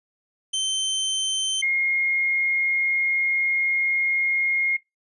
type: tone pair in turn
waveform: sawtooth / sine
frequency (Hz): 3100 / 2142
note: G7 / C7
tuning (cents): -20 / +40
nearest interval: tritone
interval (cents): 640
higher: first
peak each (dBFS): -19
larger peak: neither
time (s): 0.53-1.62 / 1.62-4.77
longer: second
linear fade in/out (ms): 10
effects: noise-tail reverb RT60 0.2 s tail -22 dB re dry + resampled to 24000 Hz